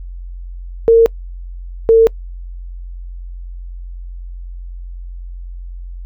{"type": "tone pair in turn", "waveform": "sine", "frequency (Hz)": [457.5, 452], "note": ["A#4", "A4"], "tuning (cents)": [-32, 47], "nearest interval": "unison", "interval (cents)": 21, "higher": "first", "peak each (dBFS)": -4, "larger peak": "neither", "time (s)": [[0.88, 1.06], [1.89, 2.07]], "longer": "neither", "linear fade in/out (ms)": 0, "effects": ["noise-tail reverb RT60 0.1 s tail -25 dB re dry", "added 44 Hz sine -26 dBFS peak until 6.05 s"]}